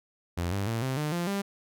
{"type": "tone with pitch steps", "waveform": "sawtooth", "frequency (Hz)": [86.6, 99.48, 114.27, 131.26, 150.78, 173.2, 198.95], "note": ["F2", "G2", "A#2", "C3", "D3", "F3", "G3"], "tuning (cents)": [-14, 26, -34, 6, 46, -14, 26], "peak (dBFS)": -24, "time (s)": [0.37, 1.42], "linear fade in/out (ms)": 10, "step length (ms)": 150, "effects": []}